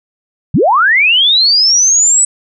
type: linear sweep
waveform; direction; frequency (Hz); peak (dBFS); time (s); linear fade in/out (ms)
sine; up; 98 to 8000; -6; 0.54-2.25; 5
effects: none